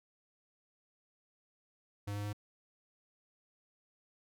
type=tone with pitch steps; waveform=square; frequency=101.9 / 102.79 / 103.68 Hz; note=G#2 / G#2 / G#2; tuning=-32 / -17 / -2 cents; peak=-37 dBFS; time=2.07-2.331 s; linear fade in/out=10 ms; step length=87 ms; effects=none